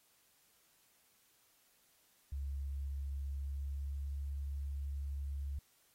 sine tone with pitch glide, 69.3 to 70.11 Hz, C#2 to C#2, 0 to +20 cents, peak -37 dBFS, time 2.32-5.59 s, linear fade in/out 5 ms, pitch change +20 cents, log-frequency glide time 3.2-4.22 s, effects white hiss -71 dBFS RMS until 5.94 s + AAC 48 kbps

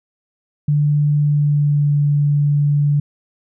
sine tone with pitch glide, 147.3 to 145.36 Hz, D3 to D3, +6 to -17 cents, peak -12 dBFS, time 0.68-3 s, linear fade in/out 5 ms, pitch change -23 cents, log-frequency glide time 1.18-1.95 s, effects none

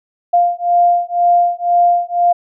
sine beating tone pair, 698.5 / 700.5 Hz, F5 / F5, 0 / +5 cents, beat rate 2 Hz, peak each -13 dBFS, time 0.33-2.33 s, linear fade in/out 10 ms, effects none

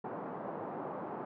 white band-pass noise, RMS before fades -41 dBFS, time 0.04-1.25 s, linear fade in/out 5 ms, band 150 to 970 Hz, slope 24 dB/octave, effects none

